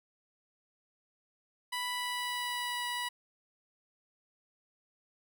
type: tone with pitch glide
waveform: 15% pulse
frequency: 987.8 to 975.3 Hz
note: B5 to B5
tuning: 0 to -22 cents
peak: -27 dBFS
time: 1.72-3.09 s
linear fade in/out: 10 ms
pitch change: -22 cents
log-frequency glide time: 1.88-2.84 s
effects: none